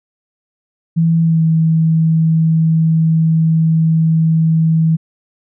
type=tone with pitch glide; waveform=sine; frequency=164.81 to 161.33 Hz; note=E3 to E3; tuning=0 to -37 cents; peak=-9 dBFS; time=0.96-4.97 s; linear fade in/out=20 ms; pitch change=-37 cents; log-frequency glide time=1.22-1.42 s; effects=none